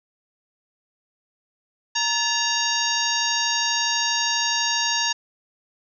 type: harmonic tone with a mistuned harmonic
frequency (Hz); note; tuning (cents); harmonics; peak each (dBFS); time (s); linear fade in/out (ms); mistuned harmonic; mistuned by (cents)
932.3; A#5; 0; 1 / 2 / 3 / 4 / 5 / 6 / 7; -28 / -28 / -28 / -28 / -28 / -28 / -28; 1.95-5.13; 10; 2; -130
effects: none